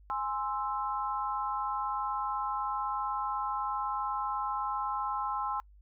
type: chord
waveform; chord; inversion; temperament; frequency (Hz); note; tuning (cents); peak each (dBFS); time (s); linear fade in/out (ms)
sine; Ab augmented; none; equal; 830.6 / 1046.5 / 1318.5; Ab5 / C6 / E6; 0 / 0 / 0; -35 / -34 / -36; 0.1-5.6; 0
effects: noise-tail reverb RT60 0.1 s tail -26 dB re dry + added 50 Hz sine -54 dBFS peak until 5.81 s